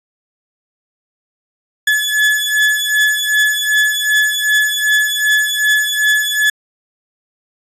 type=beating tone pair; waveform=35% pulse; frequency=1713 / 1715.6 Hz; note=A6 / A6; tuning=-47 / -44 cents; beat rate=2.6 Hz; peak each=-13 dBFS; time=1.87-6.5 s; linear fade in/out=5 ms; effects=resampled to 32000 Hz